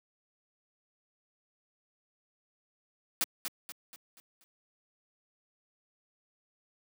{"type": "noise with echo", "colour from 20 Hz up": "white", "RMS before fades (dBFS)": -29, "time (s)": [3.21, 3.24], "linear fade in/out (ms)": 0, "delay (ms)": 240, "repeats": 5, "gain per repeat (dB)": -7, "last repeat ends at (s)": 4.44, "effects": ["high-pass 200 Hz 12 dB/octave"]}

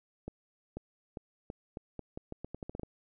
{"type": "accelerating click train", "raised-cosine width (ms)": 2, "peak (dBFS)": -26, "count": 15, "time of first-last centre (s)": [0.28, 2.833], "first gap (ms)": 490, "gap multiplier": 0.82, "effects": []}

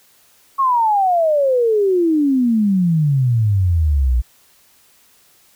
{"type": "exponential sweep", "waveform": "sine", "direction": "down", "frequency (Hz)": [1108.7, 57.7], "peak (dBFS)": -12, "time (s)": [0.58, 4.22], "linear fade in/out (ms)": 20, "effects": ["white hiss -53 dBFS RMS until 5.55 s"]}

